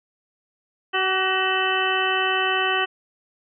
harmonic tone with a mistuned harmonic, 377.1 Hz, F#4, 33 cents sharp, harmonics 1 / 2 / 3 / 4 / 5 / 7 / 8, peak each -27 / -27 / -27 / -27 / -27 / -27 / -27 dBFS, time 0.93-2.86 s, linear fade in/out 20 ms, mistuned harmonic 3, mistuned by +25 cents, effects none

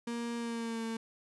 35% pulse tone with pitch glide, 235.2 to 226.1 Hz, A#3 to A3, +16 to +47 cents, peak -33 dBFS, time 0.07-0.97 s, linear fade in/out 5 ms, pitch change -69 cents, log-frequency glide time 0.37-0.84 s, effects resampled to 24000 Hz

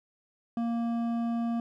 sine tone with hard clipping, 233.1 Hz, A#3, in tune, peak -29 dBFS, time 0.57-1.6 s, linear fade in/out 2 ms, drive 9 dB, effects none

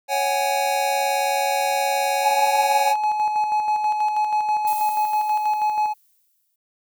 square chord, C# suspended fourth, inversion none, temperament equal with one note detuned, 554.4 / 751.6 / 830.6 Hz, C#5 / F#5 / G#5, 0 / +27 / 0 cents, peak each -26 / -25 / -23 dBFS, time 0.08-2.95 s, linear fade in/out 50 ms
triangle tone with tremolo, 849 Hz, G#5, 38 cents sharp, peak -15 dBFS, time 2.23-5.94 s, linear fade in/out 20 ms, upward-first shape square, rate 6.2 Hz, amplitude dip 40%
violet noise with exponential decay, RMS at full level -31 dBFS, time 4.67-6.56 s, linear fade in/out 5 ms, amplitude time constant 410 ms
effects none

